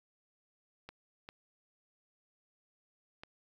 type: clicks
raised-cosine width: 0.3 ms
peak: -30 dBFS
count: 3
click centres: 0.89 / 1.289 / 3.235 s
effects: 10-bit